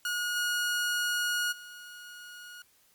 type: tone with level steps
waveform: sawtooth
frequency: 1444 Hz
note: F#6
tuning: 43 cents flat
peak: -26 / -24 / -41 dBFS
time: 0.05-2.62 s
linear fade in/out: 2 ms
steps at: 0.35 / 1.51 s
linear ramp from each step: 20 ms
effects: white hiss -65 dBFS RMS until 2.94 s + Opus 48 kbps